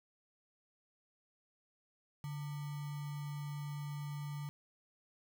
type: tone with sample-and-hold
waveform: sine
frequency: 145.3 Hz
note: D3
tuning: 18 cents flat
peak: -39 dBFS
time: 2.24-4.49 s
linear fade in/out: 0 ms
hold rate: 1050 Hz
effects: none